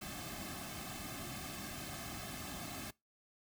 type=noise with comb filter; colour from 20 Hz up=pink; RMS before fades=-45 dBFS; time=0.01-2.91 s; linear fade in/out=10 ms; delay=2.1 ms; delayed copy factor=-0.85; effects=noise-tail reverb RT60 0.2 s tail -22 dB re dry